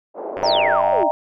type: band-pass noise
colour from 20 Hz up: pink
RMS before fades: -29 dBFS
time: 0.14-0.77 s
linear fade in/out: 50 ms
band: 410 to 720 Hz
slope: 24 dB/octave
type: click train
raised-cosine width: 0.5 ms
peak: -16 dBFS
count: 63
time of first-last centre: 0.37-1.028 s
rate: 94.2 Hz
type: exponential sweep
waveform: sine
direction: down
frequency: 6130 to 263.2 Hz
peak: -20 dBFS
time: 0.43-1.09 s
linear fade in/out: 50 ms
type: chord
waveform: sine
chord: E half-diminished seventh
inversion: third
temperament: equal with one note detuned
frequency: 601.4 / 659.3 / 784 / 932.3 Hz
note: D5 / E5 / G5 / Bb5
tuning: +41 / 0 / 0 / 0 cents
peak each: -20 / -21 / -22 / -21 dBFS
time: 0.43-1.11 s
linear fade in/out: 0 ms
effects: none